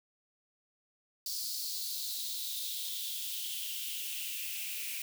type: noise with high-pass filter sweep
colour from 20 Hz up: blue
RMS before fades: -38 dBFS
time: 1.26-5.02 s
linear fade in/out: 2 ms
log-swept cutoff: 4700 to 2400 Hz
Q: 5.2
effects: none